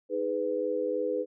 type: chord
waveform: sine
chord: G# minor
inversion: second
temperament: just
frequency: 311.5 / 415.3 / 498.4 Hz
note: D#4 / G#4 / B4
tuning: +2 / 0 / +16 cents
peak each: -35 / -32 / -29 dBFS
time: 0.09-1.26 s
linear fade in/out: 50 ms
effects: none